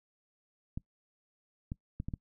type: clicks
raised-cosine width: 5 ms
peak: -24 dBFS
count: 5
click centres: 0.775 / 1.719 / 2.001 / 2.085 / 2.138 s
effects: noise-tail reverb RT60 0.1 s tail -23 dB re dry